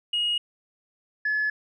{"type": "tone pair in turn", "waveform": "sine", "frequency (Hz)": [2880, 1712.5], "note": ["F#7", "A6"], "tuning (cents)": [-47, -47], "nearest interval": "major sixth", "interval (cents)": 900, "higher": "first", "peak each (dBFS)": -21, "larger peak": "neither", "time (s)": [[0.13, 0.38], [1.25, 1.5]], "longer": "neither", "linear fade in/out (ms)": 5, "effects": ["tanh soft clip ceiling -19 dBFS"]}